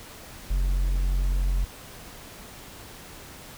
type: tone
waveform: triangle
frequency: 45.43 Hz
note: F#1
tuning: 31 cents flat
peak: -19 dBFS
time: 0.5-1.65 s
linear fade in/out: 10 ms
effects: pink hiss -44 dBFS RMS until 3.57 s